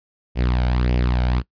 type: tone with flanger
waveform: sawtooth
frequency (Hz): 61.5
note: B1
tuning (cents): -7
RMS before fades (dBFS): -19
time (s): 0.35-1.43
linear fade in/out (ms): 50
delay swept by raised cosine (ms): 0.36 to 1.35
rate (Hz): 1.7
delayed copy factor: +0.6
effects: noise-tail reverb RT60 0.1 s tail -21 dB re dry + resampled to 11025 Hz

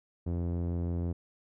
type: tone with low-pass filter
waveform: sawtooth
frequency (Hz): 86.2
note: F2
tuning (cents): -22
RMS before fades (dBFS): -32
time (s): 0.26-1.13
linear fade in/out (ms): 10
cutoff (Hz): 420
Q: 0.79
effects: none

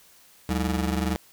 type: ring-modulated tone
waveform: 25% pulse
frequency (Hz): 130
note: C3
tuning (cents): -11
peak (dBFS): -17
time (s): 0.49-1.16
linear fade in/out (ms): 0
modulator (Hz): 54.2
effects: white hiss -55 dBFS RMS until 1.32 s

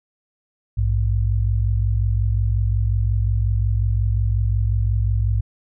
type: tone pair together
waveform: sine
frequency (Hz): 58.27 / 103.83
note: A#1 / G#2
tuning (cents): 0 / 0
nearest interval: minor seventh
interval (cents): 1000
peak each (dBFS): -19 / -19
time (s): 0.77-5.41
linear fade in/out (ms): 10
effects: none

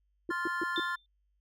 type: tone bursts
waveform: sine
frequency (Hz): 338.9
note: E4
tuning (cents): +48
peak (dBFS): -30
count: 4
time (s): 0.29-0.798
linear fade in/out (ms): 2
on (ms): 22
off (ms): 140
type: chord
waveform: triangle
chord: F major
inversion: second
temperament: just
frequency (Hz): 1047.7 / 1396.9 / 1746.1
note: C6 / F6 / A6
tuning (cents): +2 / 0 / -14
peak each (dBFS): -34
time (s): 0.3-0.96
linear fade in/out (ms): 10
type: tone with exponential decay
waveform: sine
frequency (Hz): 3566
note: A7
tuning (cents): +22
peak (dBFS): -30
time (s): 0.76-1.06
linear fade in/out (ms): 1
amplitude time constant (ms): 64
effects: added 50 Hz sine -70 dBFS peak until 1.4 s

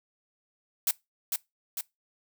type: noise with echo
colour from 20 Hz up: blue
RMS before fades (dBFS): -25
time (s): 0.87-0.91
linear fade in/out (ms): 2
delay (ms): 450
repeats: 2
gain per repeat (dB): -4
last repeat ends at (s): 1.81
effects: noise-tail reverb RT60 0.2 s tail -22 dB re dry

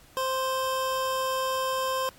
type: tone pair together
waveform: square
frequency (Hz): 523.2 / 1046.5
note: C5 / C6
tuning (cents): 0 / 0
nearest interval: octave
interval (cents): 1200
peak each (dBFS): -30 / -29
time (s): 0.17-2.09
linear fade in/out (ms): 0
effects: pink hiss -55 dBFS RMS until 2.18 s + AAC 64 kbps

